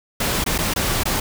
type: noise with dropouts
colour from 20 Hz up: pink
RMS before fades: -21 dBFS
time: 0.2-1.2 s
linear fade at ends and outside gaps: 5 ms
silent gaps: 0.441-0.462 / 0.58-0.586 / 0.738-0.76 / 1.035-1.054 s
effects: none